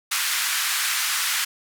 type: band-pass noise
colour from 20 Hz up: pink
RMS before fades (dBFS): -24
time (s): 0.11-1.45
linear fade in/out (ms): 10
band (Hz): 1300 to 15000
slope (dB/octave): 24
effects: none